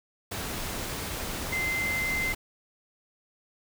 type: tone in noise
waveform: sine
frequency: 2075 Hz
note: C7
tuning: 15 cents flat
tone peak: -27 dBFS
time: 1.52-2.33 s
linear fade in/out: 10 ms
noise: pink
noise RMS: -34 dBFS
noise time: 0.31-2.35 s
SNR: +4 dB
effects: none